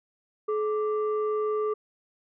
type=tone pair together; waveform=sine; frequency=427.2 / 1174.7 Hz; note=G#4 / D6; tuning=+49 / 0 cents; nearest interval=octave + tritone; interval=1751 cents; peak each=-24 / -32 dBFS; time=0.48-1.74 s; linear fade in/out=10 ms; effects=tanh soft clip ceiling -19 dBFS